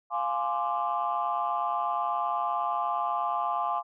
sine chord, D half-diminished seventh, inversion first, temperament equal with one note detuned, 698.5 / 835.4 / 1046.5 / 1174.7 Hz, F5 / Ab5 / C6 / D6, 0 / +10 / 0 / 0 cents, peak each -31 dBFS, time 0.1-3.83 s, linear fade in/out 50 ms, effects tanh soft clip ceiling -18 dBFS

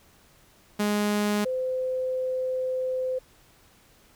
sawtooth / sine tone pair in turn, 207.7 / 514.1 Hz, G#3 / C5, 0 / -31 cents, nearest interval octave + major third, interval 1569 cents, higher second, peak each -19 / -25 dBFS, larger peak first, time 0.79-1.45 / 1.45-3.19 s, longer second, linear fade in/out 10 ms, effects pink hiss -58 dBFS RMS until 4.15 s

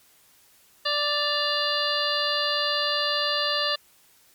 harmonic tone with a mistuned harmonic, 587.3 Hz, D5, in tune, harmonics 1 / 2 / 3 / 5 / 6 / 7 / 8, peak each -30 / -30 / -30 / -30 / -30 / -30 / -30 dBFS, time 0.85-3.76 s, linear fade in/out 10 ms, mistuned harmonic 5, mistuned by -61 cents, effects white hiss -58 dBFS RMS until 4.34 s + MP3 96 kbps

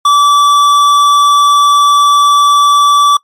triangle tone with tanh clipping, 1156 Hz, D6, 28 cents flat, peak -6 dBFS, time 0.05-3.17 s, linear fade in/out 5 ms, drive 18 dB, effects noise-tail reverb RT60 0.1 s tail -23 dB re dry + MP3 96 kbps

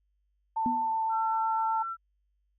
sine tone with vibrato, 890 Hz, A5, 20 cents sharp, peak -26 dBFS, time 0.56-1.83 s, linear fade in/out 10 ms, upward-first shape triangle, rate 7.9 Hz, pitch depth 8 cents each way
sine tone with exponential decay, 244.2 Hz, B3, 19 cents flat, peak -25 dBFS, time 0.66-0.98 s, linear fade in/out 0 ms, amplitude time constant 68 ms
sine tone, 1348 Hz, E6, 38 cents sharp, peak -32 dBFS, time 1.09-1.97 s, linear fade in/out 50 ms
effects added 50 Hz sine -70 dBFS peak until 2.58 s

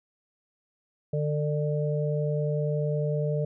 harmonic tone, 149.1 Hz, D3, 27 cents sharp, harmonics 1 / 3 / 4, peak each -26 / -31 / -32 dBFS, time 1.13-3.45 s, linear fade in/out 5 ms, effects none

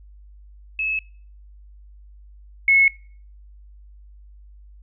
sine tone pair in turn, 2592 / 2188 Hz, E7 / C#7, -30 / -23 cents, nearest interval minor third, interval 293 cents, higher first, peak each -21 / -12 dBFS, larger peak second, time 0.79-0.99 / 2.68-2.88 s, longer neither, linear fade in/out 2 ms, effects noise-tail reverb RT60 0.5 s tail -24 dB re dry + added 50 Hz sine -43 dBFS peak until 4.82 s

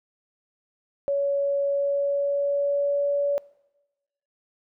sine tone with pitch glide, 562 to 569.8 Hz, C#5 to C#5, +24 to +48 cents, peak -21 dBFS, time 1.08-3.38 s, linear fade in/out 0 ms, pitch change +24 cents, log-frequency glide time 1.59-3.06 s, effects noise-tail reverb RT60 1.0 s tail -22 dB re dry

